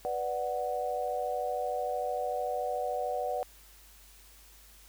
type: chord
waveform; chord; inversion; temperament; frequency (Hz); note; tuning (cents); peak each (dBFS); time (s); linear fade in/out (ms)
sine; B minor; none; equal; 493.9 / 587.3 / 740; B4 / D5 / F#5; 0 / 0 / 0; -35 / -35 / -33; 0.05-3.43; 0
effects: added 50 Hz sine -57 dBFS peak until 4.88 s + white hiss -57 dBFS RMS until 4.88 s